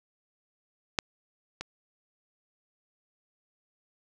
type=clicks; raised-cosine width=0.2 ms; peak=-7 / -18 dBFS; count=2; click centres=0.988 / 1.61 s; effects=none